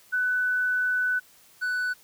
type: tone pair in turn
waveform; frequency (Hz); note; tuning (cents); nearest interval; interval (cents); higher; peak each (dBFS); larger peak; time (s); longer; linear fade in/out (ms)
sine / triangle; 1496 / 1490.3; F#6 / F#6; +19 / +12; unison; 7; first; -22 / -23; first; 0.12-1.2 / 1.61-1.94; first; 20
effects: white hiss -56 dBFS RMS until 2.03 s

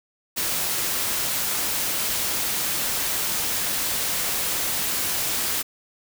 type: noise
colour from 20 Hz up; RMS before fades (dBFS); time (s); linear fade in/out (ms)
white; -25; 0.36-5.63; 20
effects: none

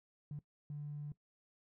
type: tone bursts at uneven times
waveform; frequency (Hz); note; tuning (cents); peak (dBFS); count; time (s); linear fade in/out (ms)
triangle; 146.83; D3; 0; -37; 2; 0.31-0.39 / 0.7-1.12; 2
effects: noise-tail reverb RT60 0.1 s tail -21 dB re dry + tanh soft clip ceiling -39 dBFS

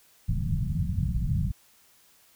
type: low-pass noise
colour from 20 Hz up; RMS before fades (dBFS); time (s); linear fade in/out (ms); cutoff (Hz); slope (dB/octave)
white; -27; 0.28-1.52; 10; 180; 48
effects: white hiss -60 dBFS RMS until 2.35 s

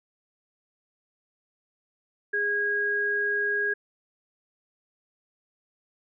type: tone pair together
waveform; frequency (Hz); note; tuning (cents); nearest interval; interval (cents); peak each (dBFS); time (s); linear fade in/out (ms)
sine; 412 / 1640.9; G#4 / G#6; -14 / -21; 2 octaves; 2393; -31 / -24; 2.33-3.74; 10
effects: none

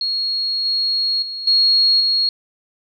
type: tone with level steps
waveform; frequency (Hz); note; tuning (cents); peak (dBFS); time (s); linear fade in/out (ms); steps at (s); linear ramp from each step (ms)
sine; 4300; C8; +47; -18 / -16 / -25 / -11 / -14; 0.01-2.29; 2; 0.65 / 1.22 / 1.47 / 2; 5
effects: none

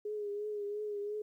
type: tone with vibrato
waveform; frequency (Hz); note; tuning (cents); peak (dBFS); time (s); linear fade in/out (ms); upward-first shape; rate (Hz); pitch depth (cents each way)
sine; 415.3; G#4; 0; -35; 0.05-1.22; 5; triangle; 2.9; 47
effects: 12-bit

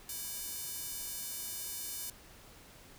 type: tone with high-pass filter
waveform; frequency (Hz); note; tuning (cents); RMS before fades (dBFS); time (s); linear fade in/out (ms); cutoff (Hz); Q
square; 329.6; E4; 0; -41; 0.09-2.1; 2; 7700; 0.61
effects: pink hiss -56 dBFS RMS until 2.98 s

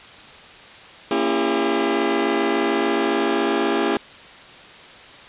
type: chord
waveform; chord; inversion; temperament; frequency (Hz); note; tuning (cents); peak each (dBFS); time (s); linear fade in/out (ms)
sawtooth; A# diminished seventh; none; just; 233.1 / 279.7 / 335.6 / 402.8; A#3 / C#4 / E4 / G4; 0 / +16 / +31 / +47; -23 / -21 / -19 / -18; 1.11-3.97; 2
effects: white hiss -42 dBFS RMS until 5.28 s + resampled to 8000 Hz

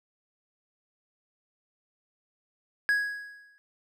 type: tone with exponential decay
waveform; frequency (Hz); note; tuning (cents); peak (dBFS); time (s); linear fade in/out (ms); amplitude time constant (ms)
triangle; 1661.2; G#6; 0; -18; 2.89-3.58; 0; 150
effects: none

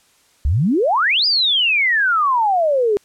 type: exponential two-way sweep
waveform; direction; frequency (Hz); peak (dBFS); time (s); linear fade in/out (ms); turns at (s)
sine; up then down; 61.5 to 5030 to 395.9; -13; 0.45-2.97; 0; 1.26
effects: white hiss -56 dBFS RMS until 3.04 s + low-pass 10000 Hz 12 dB/octave

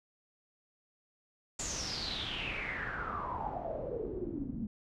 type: noise with low-pass filter sweep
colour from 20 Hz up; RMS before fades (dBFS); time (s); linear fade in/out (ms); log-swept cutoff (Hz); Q
pink; -38; 1.59-4.67; 5; 7300 to 210; 8.7
effects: none

